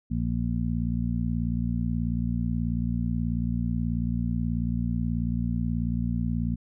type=harmonic tone; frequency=58.4 Hz; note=A#1; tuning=4 cents sharp; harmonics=1 / 2 / 3 / 4; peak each=-30 / -30 / -30 / -30 dBFS; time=0.1-6.56 s; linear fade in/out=20 ms; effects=none